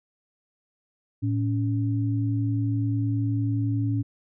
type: tone pair together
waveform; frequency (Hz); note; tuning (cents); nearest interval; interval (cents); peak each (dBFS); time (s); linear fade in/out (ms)
sine; 111.1 / 281.5; A2 / C#4; +17 / +27; octave + major third; 1610; -23 / -28; 1.22-4.03; 20
effects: none